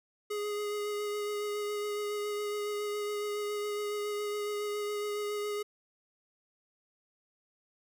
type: tone with vibrato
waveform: square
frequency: 415.3 Hz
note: G#4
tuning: in tune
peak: -33 dBFS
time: 0.3-5.63 s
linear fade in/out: 10 ms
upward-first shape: sine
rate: 7.2 Hz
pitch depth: 14 cents each way
effects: none